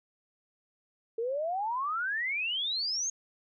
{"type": "exponential sweep", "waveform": "sine", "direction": "up", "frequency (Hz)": [441.9, 6645], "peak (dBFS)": -29, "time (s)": [1.18, 3.1], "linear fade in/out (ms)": 5, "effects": []}